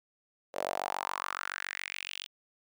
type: tone with high-pass filter sweep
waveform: sawtooth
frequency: 47.08 Hz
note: F#1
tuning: 31 cents sharp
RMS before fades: -37 dBFS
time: 0.53-2.28 s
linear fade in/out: 50 ms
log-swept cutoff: 550 to 3300 Hz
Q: 4.2
effects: none